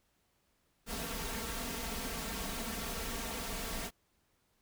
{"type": "noise with comb filter", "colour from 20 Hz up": "pink", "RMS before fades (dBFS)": -39, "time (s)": [0.86, 3.91], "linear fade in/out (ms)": 50, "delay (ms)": 4.4, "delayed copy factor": 0.8, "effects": ["pink hiss -75 dBFS RMS until 4.61 s"]}